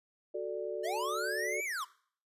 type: chord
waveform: sine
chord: D major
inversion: first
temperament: equal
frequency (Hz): 370 / 440 / 587.3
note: F#4 / A4 / D5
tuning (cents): 0 / 0 / 0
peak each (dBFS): -38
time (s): 0.34-1.61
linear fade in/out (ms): 10
type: linear two-way sweep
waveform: square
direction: up then down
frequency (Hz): 578 to 2349 to 947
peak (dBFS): -35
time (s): 0.83-1.85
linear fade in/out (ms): 20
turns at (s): 1.64
effects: noise-tail reverb RT60 0.5 s tail -19 dB re dry + resampled to 32000 Hz